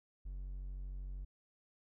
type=tone; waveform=triangle; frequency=46.55 Hz; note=F#1; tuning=11 cents sharp; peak=-39 dBFS; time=0.25-1.25 s; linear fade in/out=10 ms; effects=none